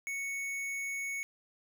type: tone with hard clipping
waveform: sine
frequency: 2217 Hz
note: C#7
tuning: in tune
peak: -36 dBFS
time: 0.07-1.23 s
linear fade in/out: 0 ms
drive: 13 dB
effects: none